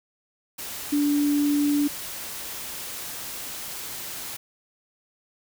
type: tone in noise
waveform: sine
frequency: 290.4 Hz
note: D4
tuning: 19 cents flat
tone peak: -19 dBFS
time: 0.92-1.88 s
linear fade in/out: 10 ms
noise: white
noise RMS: -35 dBFS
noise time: 0.58-4.37 s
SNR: +13 dB
effects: none